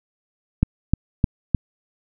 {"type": "click train", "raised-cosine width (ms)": 5, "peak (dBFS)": -3, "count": 4, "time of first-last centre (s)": [0.63, 1.547], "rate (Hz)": 3.27, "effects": []}